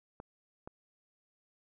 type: clicks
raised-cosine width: 1 ms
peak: -30 dBFS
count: 2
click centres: 0.201 / 0.675 s
effects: none